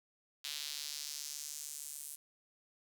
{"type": "tone with high-pass filter sweep", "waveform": "sawtooth", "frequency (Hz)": 146.83, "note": "D3", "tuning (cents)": 0, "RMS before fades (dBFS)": -44, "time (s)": [0.44, 2.16], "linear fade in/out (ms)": 10, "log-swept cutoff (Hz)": [3600, 9300], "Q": 1.8, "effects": ["10-bit"]}